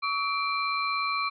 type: tone cluster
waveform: sine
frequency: 1133 / 1290 / 2355 / 4119 Hz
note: C#6 / E6 / D7 / C8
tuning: +37 / -38 / +4 / -28 cents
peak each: -28 / -36 / -31 / -35 dBFS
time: 0.02-1.3 s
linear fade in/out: 20 ms
effects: none